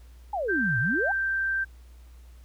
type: exponential two-way sweep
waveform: sine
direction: down then up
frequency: 866 to 110 to 866 Hz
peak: -26 dBFS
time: 0.33-1.12 s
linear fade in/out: 5 ms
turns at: 0.79 s
type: tone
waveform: sine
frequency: 1568 Hz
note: G6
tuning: in tune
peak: -24 dBFS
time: 0.48-1.65 s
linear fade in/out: 20 ms
effects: added 60 Hz sine -46 dBFS peak until 2.44 s + pink hiss -62 dBFS RMS until 2.44 s